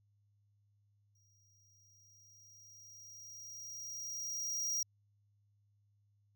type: tone with exponential growth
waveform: square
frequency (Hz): 5710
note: F8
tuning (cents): +37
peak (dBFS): -33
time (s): 1.15-4.83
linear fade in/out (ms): 5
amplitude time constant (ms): 800
effects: added 102 Hz sine -70 dBFS peak until 6.35 s